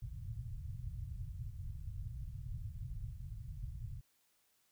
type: low-pass noise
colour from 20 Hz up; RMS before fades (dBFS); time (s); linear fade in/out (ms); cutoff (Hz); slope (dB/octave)
white; -44; 0.02-4.01; 5; 130; 48
effects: white hiss -75 dBFS RMS until 4.71 s